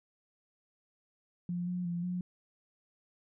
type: tone with pitch steps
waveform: sine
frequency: 175.8 / 179.2 / 172.8 / 179.5 Hz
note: F3 / F3 / F3 / F3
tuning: +12 / +45 / -18 / +48 cents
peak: -32 dBFS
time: 1.49-2.21 s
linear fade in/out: 2 ms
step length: 180 ms
effects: none